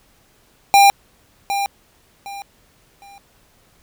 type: tone with echo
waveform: square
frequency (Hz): 799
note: G5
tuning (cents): +33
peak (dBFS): -8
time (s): 0.74-0.9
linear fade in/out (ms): 0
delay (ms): 760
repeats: 3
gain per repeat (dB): -11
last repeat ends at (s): 3.18
effects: pink hiss -56 dBFS RMS until 3.82 s